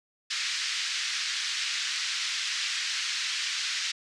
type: band-pass noise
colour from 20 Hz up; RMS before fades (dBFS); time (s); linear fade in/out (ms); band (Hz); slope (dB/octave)
white; -31; 0.3-3.92; 10; 1600 to 5600; 24
effects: resampled to 22050 Hz